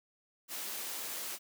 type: high-pass noise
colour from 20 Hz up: white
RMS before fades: -40 dBFS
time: 0.48-1.39 s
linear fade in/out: 50 ms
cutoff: 240 Hz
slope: 12 dB/octave
effects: none